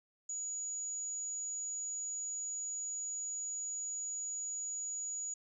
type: tone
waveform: sine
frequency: 6840 Hz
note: A8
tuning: 50 cents flat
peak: -37 dBFS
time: 0.29-5.34 s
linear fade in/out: 5 ms
effects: none